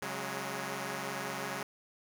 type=chord; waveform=5% pulse; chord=C# suspended fourth; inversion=none; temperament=equal with one note detuned; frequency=136.6 / 185 / 207.7 Hz; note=C#3 / F#3 / G#3; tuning=-25 / 0 / 0 cents; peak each=-29 dBFS; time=0.02-1.63 s; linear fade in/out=2 ms; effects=none